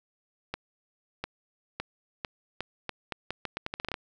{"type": "accelerating click train", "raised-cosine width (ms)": 0.3, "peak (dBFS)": -16, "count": 17, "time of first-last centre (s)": [0.54, 3.941], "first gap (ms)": 700, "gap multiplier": 0.8, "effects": []}